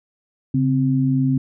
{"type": "tone pair together", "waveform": "sine", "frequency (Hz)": [137.86, 261.6], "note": ["C#3", "C4"], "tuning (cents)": [-9, 0], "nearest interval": "major seventh", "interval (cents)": 1109, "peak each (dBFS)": -18, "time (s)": [0.54, 1.38], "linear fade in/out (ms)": 5, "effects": []}